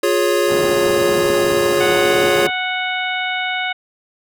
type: chord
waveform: square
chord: Db major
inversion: first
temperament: equal with one note detuned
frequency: 354.1 / 415.3 / 554.4 Hz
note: F4 / Ab4 / Db5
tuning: +24 / 0 / 0 cents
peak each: -19 dBFS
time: 0.03-2.47 s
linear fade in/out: 5 ms
type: band-pass noise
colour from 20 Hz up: pink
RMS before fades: -26 dBFS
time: 0.47-2.51 s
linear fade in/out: 50 ms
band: 150 to 1000 Hz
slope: 12 dB/octave
type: clicks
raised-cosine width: 3 ms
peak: -21 dBFS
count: 7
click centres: 0.642 / 0.864 / 0.905 / 1.261 / 1.302 / 1.447 / 1.523 s
type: harmonic tone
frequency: 738 Hz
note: F#5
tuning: 5 cents flat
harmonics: 1 / 2 / 3 / 4 / 5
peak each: -24 / -24 / -23 / -28 / -29 dBFS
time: 1.8-3.73 s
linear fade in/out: 10 ms
effects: none